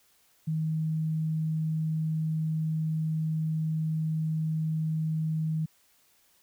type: tone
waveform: sine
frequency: 158 Hz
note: D#3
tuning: 27 cents sharp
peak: -26 dBFS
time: 0.47-5.66 s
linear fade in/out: 10 ms
effects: white hiss -65 dBFS RMS until 6.42 s